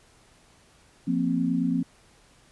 sine chord, F suspended fourth, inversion none, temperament just, 174.61 / 232.8 / 261.9 Hz, F3 / Bb3 / C4, 0 / -2 / +2 cents, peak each -27 / -28 / -25 dBFS, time 1.07-1.83 s, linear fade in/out 10 ms, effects pink hiss -58 dBFS RMS until 2.51 s + resampled to 24000 Hz

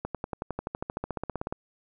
accelerating click train, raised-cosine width 1 ms, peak -17 dBFS, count 21, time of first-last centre 0.05-1.525 s, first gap 97 ms, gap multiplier 0.97, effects none

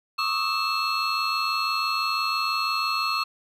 triangle tone cluster, 1106 / 1212 / 1292 / 2639 / 4277 Hz, C#6 / D#6 / E6 / E7 / C8, -4 / -46 / -35 / +1 / +37 cents, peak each -28 dBFS, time 0.18-3.24 s, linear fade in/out 10 ms, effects resampled to 32000 Hz

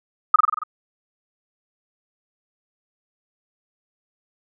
sine tone with echo, 1246 Hz, D#6, 2 cents sharp, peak -6 dBFS, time 0.34-0.36 s, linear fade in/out 5 ms, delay 46 ms, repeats 6, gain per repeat -3 dB, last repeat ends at 0.636 s, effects none

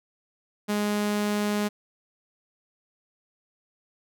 sawtooth tone, 207.7 Hz, G#3, in tune, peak -20 dBFS, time 0.68-1.69 s, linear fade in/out 20 ms, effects none

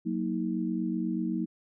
sine chord, D# minor, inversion first, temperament equal with one note detuned, 185 / 233.1 / 318 Hz, F#3 / A#3 / D#4, 0 / 0 / +38 cents, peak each -32 dBFS, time 0.05-1.46 s, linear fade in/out 20 ms, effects none

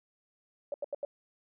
sine tone bursts, 573 Hz, D5, 43 cents flat, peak -31 dBFS, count 4, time 0.72-1.05 s, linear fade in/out 2 ms, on 21 ms, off 82 ms, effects none

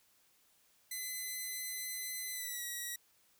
5% pulse tone with pitch glide, 2026 to 1920 Hz, B6 to B6, +44 to -49 cents, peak -29 dBFS, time 0.91-2.96 s, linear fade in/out 5 ms, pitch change -93 cents, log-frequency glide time 2.31-2.64 s, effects white hiss -70 dBFS RMS until 3.39 s

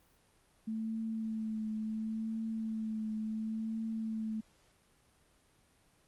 sine tone with vibrato, 220 Hz, A3, in tune, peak -34 dBFS, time 0.67-4.41 s, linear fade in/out 10 ms, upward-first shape triangle, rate 0.71 Hz, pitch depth 28 cents each way, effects pink hiss -68 dBFS RMS until 6.07 s + Opus 32 kbps

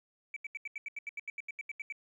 sine tone bursts, 2303 Hz, D7, 34 cents flat, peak -35 dBFS, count 16, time 0.34-1.924 s, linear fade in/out 2 ms, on 24 ms, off 80 ms, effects tanh soft clip ceiling -33 dBFS + 12-bit

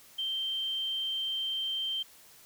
sine tone, 3136 Hz, G7, in tune, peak -30 dBFS, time 0.18-2.03 s, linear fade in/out 10 ms, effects white hiss -56 dBFS RMS until 2.45 s

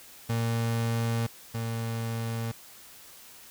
35% pulse tone pair in turn, 115.4 / 114.47 Hz, A#2 / A#2, -17 / -31 cents, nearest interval unison, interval 14 cents, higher first, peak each -24 / -28 dBFS, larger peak first, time 0.29-1.27 / 1.54-2.52 s, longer neither, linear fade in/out 10 ms, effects white hiss -50 dBFS RMS until 3.5 s

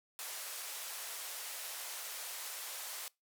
white band-pass noise, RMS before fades -44 dBFS, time 0.19-3.08 s, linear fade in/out 0 ms, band 500 to 15000 Hz, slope 24 dB/octave, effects noise-tail reverb RT60 0.2 s tail -23 dB re dry

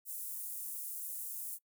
pink high-pass noise, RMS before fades -42 dBFS, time 0.05-1.59 s, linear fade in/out 50 ms, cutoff 9600 Hz, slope 24 dB/octave, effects noise-tail reverb RT60 0.1 s tail -23 dB re dry

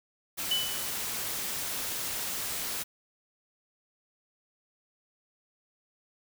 white noise, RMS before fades -34 dBFS, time 0.37-2.84 s, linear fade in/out 20 ms
sine tone with exponential decay, 2988 Hz, F#7, 16 cents sharp, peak -23 dBFS, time 0.51-1.02 s, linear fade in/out 5 ms, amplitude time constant 110 ms
effects none

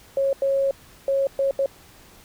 sine tone bursts at uneven times, 547 Hz, C#5, 23 cents flat, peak -18 dBFS, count 5, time 0.17-0.33 / 0.42-0.71 / 1.08-1.27 / 1.39-1.51 / 1.59-1.66 s, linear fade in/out 2 ms, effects pink hiss -50 dBFS RMS until 2.24 s

